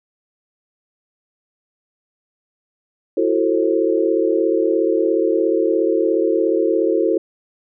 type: chord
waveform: sine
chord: F# half-diminished seventh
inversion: third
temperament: just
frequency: 333 / 370 / 444 / 532.8 Hz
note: E4 / F#4 / A4 / C5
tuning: +18 / 0 / +16 / +31 cents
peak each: -19 / -20 / -19 / -22 dBFS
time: 3.17-7.18 s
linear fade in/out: 5 ms
effects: none